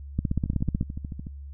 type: two click trains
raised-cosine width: 5 ms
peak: -12 / -22 dBFS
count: 11 / 12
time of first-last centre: 0.19-0.811 / 0.46-1.269 s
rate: 16.1 / 13.6 Hz
effects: added 70 Hz sine -37 dBFS peak until 1.53 s